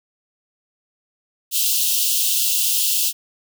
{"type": "high-pass noise", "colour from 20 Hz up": "white", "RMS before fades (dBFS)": -19, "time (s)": [1.51, 3.13], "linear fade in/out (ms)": 50, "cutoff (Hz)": 2700, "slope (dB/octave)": 96, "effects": []}